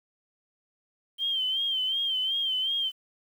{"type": "tone with vibrato", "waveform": "sine", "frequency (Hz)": 3136, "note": "G7", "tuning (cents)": 0, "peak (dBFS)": -25, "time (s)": [1.18, 2.92], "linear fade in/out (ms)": 50, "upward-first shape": "sine", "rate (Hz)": 2.7, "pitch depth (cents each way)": 67, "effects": ["9-bit"]}